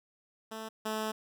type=tone pair in turn; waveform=10% pulse; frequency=220.7 / 217.3 Hz; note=A3 / A3; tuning=+5 / -21 cents; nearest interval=unison; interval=26 cents; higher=first; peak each=-31 / -24 dBFS; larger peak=second; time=0.51-0.69 / 0.85-1.12 s; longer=second; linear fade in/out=10 ms; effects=none